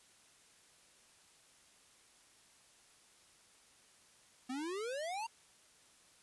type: exponential sweep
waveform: square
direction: up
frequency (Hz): 247.1 to 944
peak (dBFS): -39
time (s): 4.49-5.27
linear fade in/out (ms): 10
effects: white hiss -65 dBFS RMS until 6.22 s + resampled to 24000 Hz